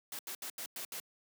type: noise bursts at uneven times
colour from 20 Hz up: white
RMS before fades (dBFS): -42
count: 6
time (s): 0.12-0.19 / 0.27-0.35 / 0.42-0.5 / 0.58-0.66 / 0.76-0.85 / 0.92-1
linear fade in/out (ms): 2
effects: high-pass 200 Hz 12 dB/octave